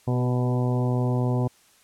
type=harmonic tone with a mistuned harmonic; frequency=124.2 Hz; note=B2; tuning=10 cents sharp; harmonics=1 / 2 / 3 / 4 / 5 / 6 / 7 / 8; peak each=-22 / -28 / -32 / -34 / -36 / -38 / -39 / -40 dBFS; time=0.07-1.48 s; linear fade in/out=10 ms; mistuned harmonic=3; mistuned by=+16 cents; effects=white hiss -58 dBFS RMS until 1.83 s + low-pass 11000 Hz 12 dB/octave